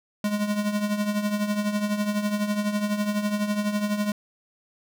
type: tone with tremolo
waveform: square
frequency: 207.7 Hz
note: G#3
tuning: in tune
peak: -21 dBFS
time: 0.24-4.12 s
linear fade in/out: 2 ms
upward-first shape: triangle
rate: 12 Hz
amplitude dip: 70%
effects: none